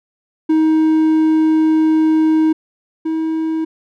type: tone pair in turn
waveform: triangle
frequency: 315.3 / 319.9 Hz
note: D#4 / D#4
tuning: +23 / +48 cents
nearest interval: unison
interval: 25 cents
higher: second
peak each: -8 / -14 dBFS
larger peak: first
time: 0.49-2.53 / 3.05-3.65 s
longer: first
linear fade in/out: 10 ms
effects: none